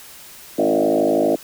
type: tone with frequency modulation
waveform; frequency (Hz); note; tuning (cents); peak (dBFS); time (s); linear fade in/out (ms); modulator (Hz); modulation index
sine; 466.4; A#4; +1; -14; 0.58-1.36; 10; 52.4; 4.1
effects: white hiss -41 dBFS RMS until 1.43 s